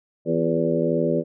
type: harmonic tone with a mistuned harmonic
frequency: 82.3 Hz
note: E2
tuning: 2 cents flat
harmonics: 2 / 3 / 4 / 5 / 6 / 7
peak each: -26 / -26 / -26 / -26 / -26 / -26 dBFS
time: 0.25-1.24 s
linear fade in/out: 50 ms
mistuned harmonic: 4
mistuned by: +54 cents
effects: none